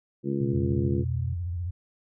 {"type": "harmonic tone", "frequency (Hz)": 69.3, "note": "C#2", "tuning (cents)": 0, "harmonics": [2, 3, 4, 5, 6, 7], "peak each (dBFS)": [-31, -30, -35, -29, -41, -41], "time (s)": [0.23, 1.05], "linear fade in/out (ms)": 50}
{"type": "tone with tremolo", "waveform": "sine", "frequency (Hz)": 124.5, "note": "B2", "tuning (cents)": 14, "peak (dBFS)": -27, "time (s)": [0.4, 1.34], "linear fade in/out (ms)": 10, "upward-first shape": "triangle", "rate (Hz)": 3, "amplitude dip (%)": 25}
{"type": "tone with vibrato", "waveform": "sine", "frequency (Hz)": 87.31, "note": "F2", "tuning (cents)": 0, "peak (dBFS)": -28, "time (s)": [0.53, 1.71], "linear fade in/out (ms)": 10, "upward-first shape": "square", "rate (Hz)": 15, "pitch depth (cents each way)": 74}
{"effects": []}